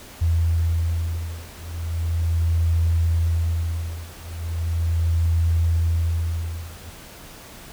sine beating tone pair, 83 / 83.38 Hz, E2 / E2, +12 / +20 cents, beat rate 0.38 Hz, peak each -22 dBFS, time 0.21-6.9 s, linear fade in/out 10 ms, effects pink hiss -42 dBFS RMS until 7.72 s

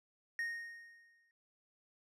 triangle tone with exponential decay, 1857 Hz, A#6, 7 cents flat, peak -32 dBFS, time 0.39-1.31 s, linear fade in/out 1 ms, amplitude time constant 200 ms, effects resampled to 32000 Hz

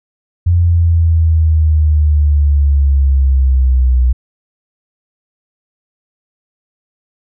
sine exponential sweep, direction down, 87.5 to 61.74 Hz, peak -7 dBFS, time 0.46-4.13 s, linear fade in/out 10 ms, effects none

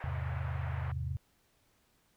pink band-pass noise, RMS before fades -47 dBFS, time 0-0.92 s, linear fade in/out 5 ms, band 590 to 2100 Hz, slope 24 dB/octave
sine chord, E augmented, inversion none, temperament equal, 82.41 / 103.83 / 130.81 Hz, E2 / G#2 / B#2, 0 / 0 / 0 cents, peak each -36 / -41 / -37 dBFS, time 0.04-1.17 s, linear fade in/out 0 ms
effects pink hiss -71 dBFS RMS until 2.16 s

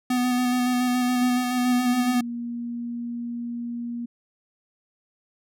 square tone with vibrato, 248.6 Hz, B3, 12 cents sharp, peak -21 dBFS, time 0.1-2.21 s, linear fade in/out 5 ms, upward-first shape square, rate 7.1 Hz, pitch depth 14 cents each way
sine tone with pitch glide, 246.9 to 237.4 Hz, B3 to A#3, 0 to +32 cents, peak -28 dBFS, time 1.21-4.06 s, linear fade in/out 10 ms, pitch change -68 cents, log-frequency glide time 1.66-2 s
effects none

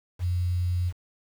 sine tone with quantisation, 89 Hz, F2, 33 cents sharp, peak -23 dBFS, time 0.19-0.93 s, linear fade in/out 50 ms, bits 8, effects none

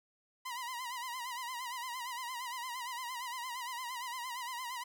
sawtooth tone with vibrato, 987.8 Hz, B5, in tune, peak -35 dBFS, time 0.45-4.84 s, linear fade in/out 10 ms, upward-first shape sine, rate 8.7 Hz, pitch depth 94 cents each way, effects none

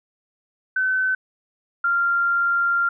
sine tone pair in turn, 1521 / 1389.1 Hz, F#6 / F6, +47 / -10 cents, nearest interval major second, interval 157 cents, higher first, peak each -18 / -17 dBFS, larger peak second, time 0.76-1.15 / 1.84-2.89 s, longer second, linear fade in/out 5 ms, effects none

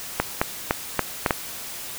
clicks, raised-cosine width 0.5 ms, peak -3 dBFS, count 6, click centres 0.2 / 0.415 / 0.709 / 0.993 / 1.262 / 1.308 s, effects white hiss -35 dBFS RMS until 1.98 s

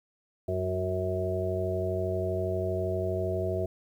harmonic tone with a mistuned harmonic, 92.5 Hz, F#2, in tune, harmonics 1 / 2 / 4 / 5 / 6 / 7, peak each -32 / -39 / -32 / -38 / -42 / -32 dBFS, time 0.48-3.66 s, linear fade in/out 5 ms, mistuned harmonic 2, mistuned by +18 cents, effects 10-bit

